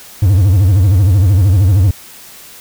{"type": "tone with vibrato", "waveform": "triangle", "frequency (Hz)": 95.6, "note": "G2", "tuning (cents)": -43, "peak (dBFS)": -4, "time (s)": [0.22, 1.91], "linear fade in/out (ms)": 5, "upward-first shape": "sine", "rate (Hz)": 13, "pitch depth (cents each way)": 190, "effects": ["white hiss -36 dBFS RMS until 2.6 s"]}